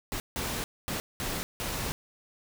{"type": "noise bursts at uneven times", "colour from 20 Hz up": "pink", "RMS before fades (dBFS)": -33, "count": 5, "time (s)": [[0.12, 0.2], [0.36, 0.64], [0.88, 1], [1.2, 1.43], [1.6, 1.92]], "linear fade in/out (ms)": 0, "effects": []}